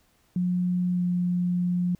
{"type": "tone with pitch glide", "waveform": "sine", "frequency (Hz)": [179.4, 177.75], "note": ["F3", "F3"], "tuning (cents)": [47, 31], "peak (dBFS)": -22, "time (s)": [0.36, 1.95], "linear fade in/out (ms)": 2, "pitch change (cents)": -16, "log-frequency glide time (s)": [0.92, 1.02], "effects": ["pink hiss -65 dBFS RMS until 1.99 s"]}